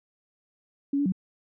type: tone with pitch steps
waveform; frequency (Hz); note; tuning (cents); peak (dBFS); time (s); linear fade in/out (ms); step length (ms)
sine; 280.3 / 286.3 / 187.2; C#4 / D4 / F#3; +19 / -44 / +20; -22; 0.93-1.122; 5; 64
effects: none